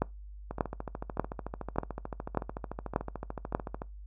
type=two click trains; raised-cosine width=1 ms; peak=-22 / -12 dBFS; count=46 / 7; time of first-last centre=0.51-3.819 / 0.02-3.549 s; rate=13.6 / 1.7 Hz; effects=noise-tail reverb RT60 0.2 s tail -22 dB re dry + added 50 Hz sine -43 dBFS peak until 4.06 s